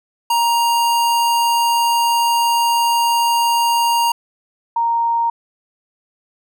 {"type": "tone pair in turn", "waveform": ["square", "sine"], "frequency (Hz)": [937, 930], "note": ["A#5", "A#5"], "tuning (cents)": [9, -4], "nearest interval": "unison", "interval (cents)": 13, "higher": "first", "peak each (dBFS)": -14, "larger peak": "neither", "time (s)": [[0.3, 4.12], [4.76, 5.3]], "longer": "first", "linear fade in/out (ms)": 5, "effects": []}